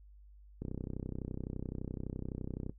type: click train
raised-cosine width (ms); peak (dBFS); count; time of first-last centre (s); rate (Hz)
3; -26; 67; 0.62-2.695; 31.8
effects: noise-tail reverb RT60 0.1 s tail -17 dB re dry + added 50 Hz sine -54 dBFS peak until 2.78 s